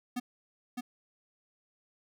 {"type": "tone with echo", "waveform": "square", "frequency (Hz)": 246.9, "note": "B3", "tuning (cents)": 0, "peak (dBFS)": -32, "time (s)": [0.16, 0.2], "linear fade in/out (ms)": 10, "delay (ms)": 610, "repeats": 1, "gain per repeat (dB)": -3, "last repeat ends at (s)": 0.81, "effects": []}